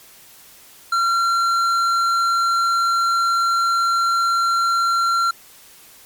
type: tone with tanh clipping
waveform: sine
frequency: 1369 Hz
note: F6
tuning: 35 cents flat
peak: -17 dBFS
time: 0.92-5.31 s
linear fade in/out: 5 ms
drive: 11 dB
effects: white hiss -46 dBFS RMS until 6.05 s + MP3 96 kbps